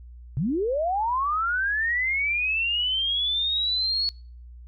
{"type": "linear sweep", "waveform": "sine", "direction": "up", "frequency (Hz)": [117.2, 4400], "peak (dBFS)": -22, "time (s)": [0.37, 4.09], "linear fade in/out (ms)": 0, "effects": ["noise-tail reverb RT60 0.4 s tail -24 dB re dry", "added 60 Hz sine -41 dBFS peak until 4.67 s"]}